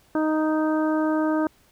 harmonic tone, 311.1 Hz, D#4, in tune, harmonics 1 / 2 / 3 / 4 / 5, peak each -21 / -27 / -31 / -33 / -35 dBFS, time 0.15-1.47 s, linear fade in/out 2 ms, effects pink hiss -59 dBFS RMS until 1.71 s

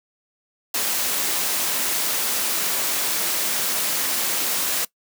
white noise, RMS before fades -23 dBFS, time 0.74-4.85 s, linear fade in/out 5 ms, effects noise-tail reverb RT60 0.1 s tail -21 dB re dry + high-pass 200 Hz 12 dB/octave

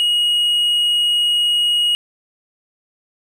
triangle tone, 2889 Hz, F#7, 42 cents flat, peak -12 dBFS, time 0-1.95 s, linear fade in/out 0 ms, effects none

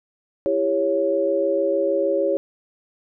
sine chord, C# diminished, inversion first, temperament just, 332.6 / 399.1 / 554.4 Hz, E4 / G4 / C#5, +16 / +31 / 0 cents, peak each -25 / -23 / -20 dBFS, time 0.46-2.37 s, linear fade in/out 0 ms, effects none

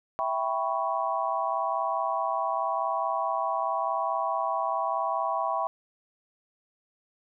sine chord, C# half-diminished seventh, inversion first, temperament equal, 659.3 / 784 / 987.8 / 1108.7 Hz, E5 / G5 / B5 / C#6, 0 / 0 / 0 / 0 cents, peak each -31 dBFS, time 0.19-5.67 s, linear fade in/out 0 ms, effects none

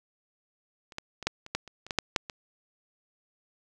clicks, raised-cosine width 0.2 ms, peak -30 / -17 / -22 / -8 / -26 / -11 / -28 / -27 / -14 / -6 / -6 / -20 dBFS, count 12, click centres 0.922 / 0.984 / 1.227 / 1.27 / 1.464 / 1.55 / 1.677 / 1.866 / 1.908 / 1.987 / 2.162 / 2.298 s, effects none

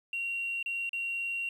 sine tone with dropouts, 2751 Hz, F7, 27 cents flat, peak -30 dBFS, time 0.13-1.49 s, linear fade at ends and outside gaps 2 ms, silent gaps 0.628-0.66 / 0.893-0.931 s, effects tanh soft clip ceiling -26 dBFS + 10-bit

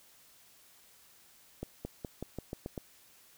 accelerating click train, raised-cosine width 2 ms, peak -24 dBFS, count 8, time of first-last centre 1.63-2.778 s, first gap 220 ms, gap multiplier 0.9, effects white hiss -61 dBFS RMS until 3.37 s

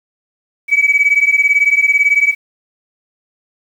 sine beating tone pair, 2272 / 2290 Hz, C#7 / D7, +42 / -44 cents, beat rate 18 Hz, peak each -11 dBFS, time 0.68-2.35 s, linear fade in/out 50 ms, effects tanh soft clip ceiling -3 dBFS + 7-bit

